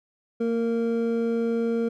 triangle tone pair together, 229.8 / 463 Hz, A#3 / A#4, -25 / -12 cents, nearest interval octave, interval 1213 cents, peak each -23 dBFS, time 0.4-1.89 s, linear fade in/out 10 ms, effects none

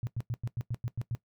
sine tone bursts, 118.6 Hz, A#2, 30 cents sharp, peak -30 dBFS, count 9, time 0.03-1.15 s, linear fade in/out 0 ms, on 40 ms, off 95 ms, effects noise-tail reverb RT60 0.1 s tail -17 dB re dry

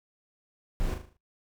brown noise with echo, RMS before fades -29 dBFS, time 0.8-0.94 s, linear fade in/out 0 ms, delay 38 ms, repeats 6, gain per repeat -6 dB, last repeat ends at 1.168 s, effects noise-tail reverb RT60 0.2 s tail -23 dB re dry

